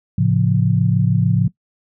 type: chord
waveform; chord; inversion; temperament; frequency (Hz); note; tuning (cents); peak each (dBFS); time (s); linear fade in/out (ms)
sine; A augmented; none; equal with one note detuned; 110 / 136.68 / 174.61; A2 / C#3 / E#3; 0 / -24 / 0; -17; 0.18-1.48; 5
effects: noise-tail reverb RT60 0.1 s tail -19 dB re dry